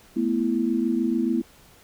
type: chord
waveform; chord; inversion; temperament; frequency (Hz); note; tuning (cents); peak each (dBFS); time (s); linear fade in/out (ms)
sine; A suspended second; none; equal with one note detuned; 220 / 246.9 / 331.7; A3 / B3 / E4; 0 / 0 / +11; -26 / -24 / -25; 0.16-1.42; 10
effects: pink hiss -53 dBFS RMS until 1.83 s

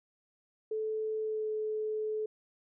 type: tone with pitch glide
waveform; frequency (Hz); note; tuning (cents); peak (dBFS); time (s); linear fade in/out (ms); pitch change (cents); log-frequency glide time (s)
sine; 435.5 to 431; A4 to A4; -18 to -36; -31; 0.71-2.26; 5; -18; 1.21-1.5
effects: none

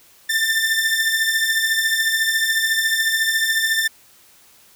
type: beating tone pair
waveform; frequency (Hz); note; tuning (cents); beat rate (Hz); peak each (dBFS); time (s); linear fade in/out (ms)
sawtooth; 1777 / 1791; A6 / A6; +17 / +30; 14; -19 / -15; 0.29-3.88; 10
effects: white hiss -51 dBFS RMS until 4.75 s

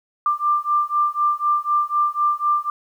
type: beating tone pair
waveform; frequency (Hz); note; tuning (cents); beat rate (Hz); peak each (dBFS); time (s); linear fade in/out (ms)
sine; 1185 / 1189; D6 / D6; +15 / +21; 4; -20; 0.26-2.7; 2
effects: 9-bit

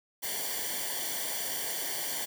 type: noise with comb filter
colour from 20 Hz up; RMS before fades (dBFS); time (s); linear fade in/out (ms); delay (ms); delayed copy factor
white; -34; 0.22-2.26; 20; 0.77; -0.8
effects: none

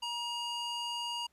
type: tone with band-pass filter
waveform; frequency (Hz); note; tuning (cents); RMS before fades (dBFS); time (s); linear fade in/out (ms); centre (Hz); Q
square; 950; A#5; +33; -37; 0.02-1.27; 10; 3300; 1.1
effects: pink hiss -74 dBFS RMS until 1.32 s + resampled to 32000 Hz

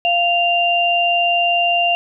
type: tone pair together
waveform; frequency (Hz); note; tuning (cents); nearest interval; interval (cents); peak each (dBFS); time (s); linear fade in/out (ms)
sine; 696.2 / 2785; F5 / F7; -6 / -5; 2 octaves; 2401; -16; 0.05-1.95; 0
effects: none

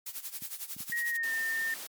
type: noise with tremolo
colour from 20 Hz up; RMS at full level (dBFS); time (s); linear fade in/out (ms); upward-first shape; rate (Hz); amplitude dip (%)
blue; -37; 0.06-1.17; 5; sine; 11; 80
type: clicks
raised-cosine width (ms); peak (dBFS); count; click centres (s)
5; -31; 4; 0.422 / 0.765 / 0.805 / 0.897
type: tone with pitch glide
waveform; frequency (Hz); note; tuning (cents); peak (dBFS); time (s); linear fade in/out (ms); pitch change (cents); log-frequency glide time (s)
sine; 1886 to 1810.2; A#6 to A6; +20 to +49; -29; 0.92-1.74; 2; -71; 1.09-1.31
type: noise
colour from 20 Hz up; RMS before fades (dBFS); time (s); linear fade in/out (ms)
white; -42; 1.23-1.87; 5
effects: high-pass 200 Hz 12 dB/octave + MP3 96 kbps

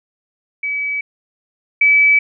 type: tone pair in turn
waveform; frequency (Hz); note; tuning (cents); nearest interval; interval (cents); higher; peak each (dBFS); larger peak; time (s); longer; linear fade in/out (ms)
sine; 2285 / 2296; D7 / D7; -48 / -40; unison; 8; second; -18 / -8; second; 0.63-1.01 / 1.81-2.19; neither; 5
effects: none

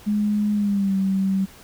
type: tone with pitch glide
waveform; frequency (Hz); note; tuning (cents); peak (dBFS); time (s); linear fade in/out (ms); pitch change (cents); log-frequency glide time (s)
sine; 208.8 to 192.58; G#3 to G3; +10 to -30; -18; 0.06-1.46; 20; -140; 0.53-0.96
effects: pink hiss -47 dBFS RMS until 1.63 s

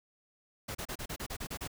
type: noise bursts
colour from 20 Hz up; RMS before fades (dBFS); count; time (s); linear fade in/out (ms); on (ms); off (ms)
pink; -39; 10; 0.68-1.677; 10; 70; 33
effects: none

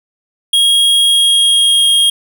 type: tone with pitch glide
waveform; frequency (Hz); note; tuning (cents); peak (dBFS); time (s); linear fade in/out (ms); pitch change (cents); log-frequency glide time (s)
square; 3277 to 3251; G#7 to G#7; -24 to -38; -8; 0.53-2.1; 5; -14; 1.04-1.87
effects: 8-bit

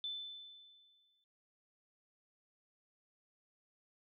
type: tone with exponential decay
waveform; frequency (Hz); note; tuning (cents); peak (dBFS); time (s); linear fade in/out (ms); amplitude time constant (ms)
sine; 3520; A7; 0; -37; 0.04-1.24; 1; 260
effects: none

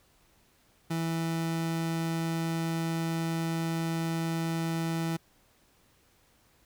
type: tone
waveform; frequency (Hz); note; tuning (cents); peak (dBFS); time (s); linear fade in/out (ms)
30% pulse; 164.5; E3; -3; -26; 0.9-5.17; 10
effects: pink hiss -65 dBFS RMS until 6.65 s

